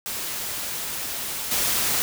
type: noise with level steps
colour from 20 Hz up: white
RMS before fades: -30 / -23 dBFS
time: 0.06-2.02 s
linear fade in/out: 0 ms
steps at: 1.51 s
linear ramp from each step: 5 ms
effects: none